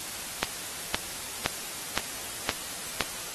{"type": "click train", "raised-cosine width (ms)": 0.2, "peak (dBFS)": -5, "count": 6, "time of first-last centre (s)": [0.43, 3.007], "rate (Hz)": 1.94, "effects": ["white hiss -37 dBFS RMS until 3.34 s", "AAC 32 kbps"]}